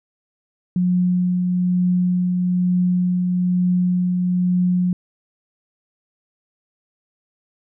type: tone with tremolo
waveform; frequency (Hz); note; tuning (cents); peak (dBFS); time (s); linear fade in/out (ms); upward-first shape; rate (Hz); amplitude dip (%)
sine; 180; F#3; -47; -14; 0.76-4.93; 2; triangle; 1.1; 30
effects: none